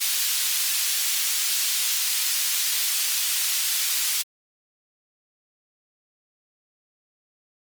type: high-pass noise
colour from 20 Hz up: pink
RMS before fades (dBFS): -24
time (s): 0-4.23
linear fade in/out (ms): 20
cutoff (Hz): 3400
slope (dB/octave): 12
effects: Opus 32 kbps